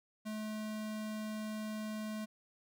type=tone; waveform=square; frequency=215.2 Hz; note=A3; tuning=38 cents flat; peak=-39 dBFS; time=0.25-2.26 s; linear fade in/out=20 ms; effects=none